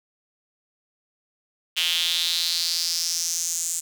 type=tone with high-pass filter sweep; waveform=square; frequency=84.2 Hz; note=E2; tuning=37 cents sharp; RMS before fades=-25 dBFS; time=1.76-3.81 s; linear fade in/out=20 ms; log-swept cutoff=3000 to 7500 Hz; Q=4.6; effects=none